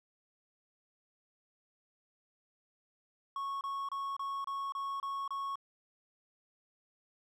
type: tone bursts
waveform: triangle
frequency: 1103 Hz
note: C#6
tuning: 9 cents flat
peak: -33 dBFS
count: 8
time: 3.36-5.556 s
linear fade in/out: 2 ms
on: 250 ms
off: 28 ms
effects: none